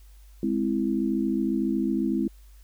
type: chord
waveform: sine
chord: Ab augmented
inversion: none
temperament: equal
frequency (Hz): 207.7 / 261.6 / 329.6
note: Ab3 / C4 / E4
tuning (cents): 0 / 0 / 0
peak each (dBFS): -27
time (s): 0.43-2.28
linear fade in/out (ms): 2
effects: added 50 Hz sine -47 dBFS peak until 2.63 s + white hiss -62 dBFS RMS until 2.63 s

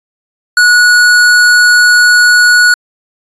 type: tone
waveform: square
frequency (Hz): 1462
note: F#6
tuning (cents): -21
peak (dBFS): -4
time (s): 0.57-2.74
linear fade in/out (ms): 2
effects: resampled to 22050 Hz

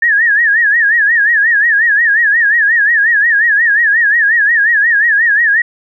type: tone with vibrato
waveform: sine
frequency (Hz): 1760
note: A6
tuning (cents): 0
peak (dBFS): -7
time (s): 0.02-5.62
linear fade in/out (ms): 5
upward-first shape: sine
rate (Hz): 5.6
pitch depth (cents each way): 140
effects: none

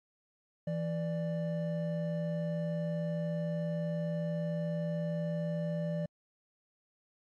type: tone pair together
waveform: triangle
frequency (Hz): 165.7 / 590.5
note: E3 / D5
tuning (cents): +9 / +9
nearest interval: octave + minor seventh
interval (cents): 2200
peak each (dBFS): -31 / -35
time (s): 0.67-6.06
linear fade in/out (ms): 5
effects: AAC 48 kbps

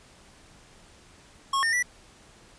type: tone with pitch steps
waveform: square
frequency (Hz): 1091 / 1822 / 1960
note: C#6 / A#6 / B6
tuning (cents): -28 / -40 / -14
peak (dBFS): -23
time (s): 1.53-1.827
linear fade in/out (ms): 5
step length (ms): 99
effects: pink hiss -54 dBFS RMS until 2.58 s + resampled to 22050 Hz

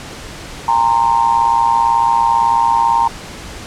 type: tone with amplitude modulation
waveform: sine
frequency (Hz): 926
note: A#5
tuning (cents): -12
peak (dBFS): -6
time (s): 0.68-3.08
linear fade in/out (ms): 5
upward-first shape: sine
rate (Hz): 118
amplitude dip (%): 85
effects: pink hiss -31 dBFS RMS until 3.66 s + low-pass 8000 Hz 12 dB/octave

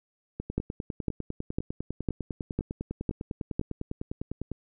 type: two click trains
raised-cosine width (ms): 3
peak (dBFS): -14 / -20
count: 7 / 42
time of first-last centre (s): 0.58-3.595 / 0.4-4.516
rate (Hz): 1.99 / 9.96
effects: none

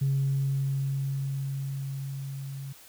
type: tone with level ramp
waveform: sine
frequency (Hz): 136.9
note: C#3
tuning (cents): -21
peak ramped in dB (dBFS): -21 to -35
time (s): 0.01-2.73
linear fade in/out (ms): 10
effects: tanh soft clip ceiling -19 dBFS + white hiss -52 dBFS RMS until 2.88 s

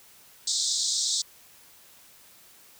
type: band-pass noise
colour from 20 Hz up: pink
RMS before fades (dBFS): -27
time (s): 0.47-1.22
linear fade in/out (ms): 5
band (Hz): 3600 to 8300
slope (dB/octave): 96
effects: white hiss -54 dBFS RMS until 2.79 s

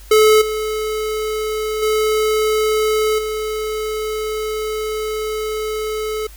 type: tone with level steps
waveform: square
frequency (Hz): 431.6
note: A4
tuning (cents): -33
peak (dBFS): -9 / -20 / -15 / -21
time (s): 0.11-6.27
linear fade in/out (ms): 5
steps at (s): 0.41 / 1.82 / 3.18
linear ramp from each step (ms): 10
effects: added 50 Hz sine -37 dBFS peak until 6.36 s + white hiss -45 dBFS RMS until 6.36 s

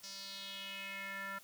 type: tone with band-pass filter sweep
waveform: square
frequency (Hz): 196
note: G3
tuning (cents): 0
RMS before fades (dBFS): -45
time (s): 0.03-1.39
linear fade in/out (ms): 10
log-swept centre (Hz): 5400 to 1500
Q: 3.8
effects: white hiss -60 dBFS RMS until 1.43 s

